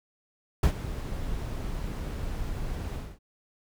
brown noise with ADSR envelope, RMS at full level -18 dBFS, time 0.63-3.19 s, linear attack 5 ms, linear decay 81 ms, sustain -15 dB, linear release 240 ms, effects none

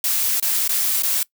blue noise with dropouts, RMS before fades -20 dBFS, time 0.04-1.23 s, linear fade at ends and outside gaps 2 ms, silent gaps 0.399-0.425 / 0.678-0.692 / 1.023-1.033 s, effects noise-tail reverb RT60 0.1 s tail -22 dB re dry

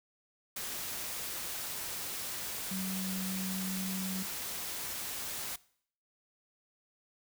sine tone in noise, 188.6 Hz, F#3, 33 cents sharp, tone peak -35 dBFS, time 2.71-4.23 s, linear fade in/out 5 ms, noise white, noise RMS -39 dBFS, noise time 0.56-5.56 s, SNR +1 dB, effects noise-tail reverb RT60 0.6 s tail -21 dB re dry

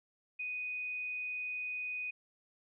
sine tone, 2489 Hz, D#7, in tune, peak -36 dBFS, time 0.39-2.11 s, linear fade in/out 10 ms, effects none

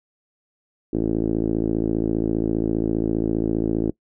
5% pulse tone with low-pass filter, 55 Hz, A1, in tune, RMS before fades -22 dBFS, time 0.93-3.91 s, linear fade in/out 5 ms, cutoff 330 Hz, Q 2.9, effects noise-tail reverb RT60 0.1 s tail -22 dB re dry

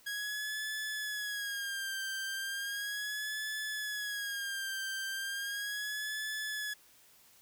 sawtooth tone with vibrato, 1646 Hz, G#6, 16 cents flat, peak -32 dBFS, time 0.06-6.74 s, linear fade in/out 10 ms, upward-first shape sine, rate 0.36 Hz, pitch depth 82 cents each way, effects white hiss -62 dBFS RMS until 7.41 s

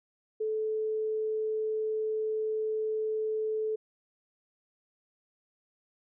sine tone, 434.8 Hz, A4, 21 cents flat, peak -28 dBFS, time 0.4-3.76 s, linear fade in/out 10 ms, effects none

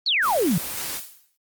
sine exponential sweep, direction down, 4600 to 150 Hz, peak -18 dBFS, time 0.06-0.58 s, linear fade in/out 2 ms
white noise, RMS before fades -30 dBFS, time 0.21-1.01 s, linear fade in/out 50 ms
blue noise with exponential decay, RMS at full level -33 dBFS, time 0.98-1.37 s, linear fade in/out 5 ms, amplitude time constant 83 ms
effects Opus 24 kbps

